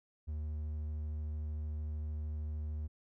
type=tone; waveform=triangle; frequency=76.1 Hz; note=D#2; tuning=38 cents flat; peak=-34 dBFS; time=0.27-2.88 s; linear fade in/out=20 ms; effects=none